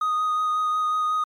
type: tone with vibrato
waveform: triangle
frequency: 1244 Hz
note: D#6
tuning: 1 cent flat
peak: -18 dBFS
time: 0.01-1.24 s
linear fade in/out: 5 ms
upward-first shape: sine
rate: 5.5 Hz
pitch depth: 12 cents each way
effects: tanh soft clip ceiling -14 dBFS + MP3 96 kbps